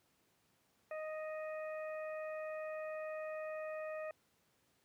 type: harmonic tone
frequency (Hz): 622.3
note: D#5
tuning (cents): 0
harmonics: 1 / 2 / 3 / 4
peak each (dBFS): -41 / -51 / -52 / -55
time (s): 0.91-4.11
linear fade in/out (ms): 2
effects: pink hiss -75 dBFS RMS until 4.84 s + high-pass 100 Hz 12 dB/octave